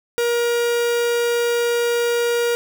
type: tone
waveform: 45% pulse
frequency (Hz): 474.3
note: A#4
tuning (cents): +30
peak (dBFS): -17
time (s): 0.18-2.55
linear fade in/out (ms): 0
effects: none